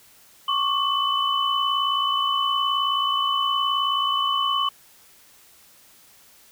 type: tone cluster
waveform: sine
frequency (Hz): 1100 / 1159 / 3004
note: C#6 / D6 / F#7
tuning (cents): -14 / -23 / +26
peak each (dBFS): -23 / -27 / -24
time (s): 0.48-4.69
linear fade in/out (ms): 5
effects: white hiss -53 dBFS RMS until 6.51 s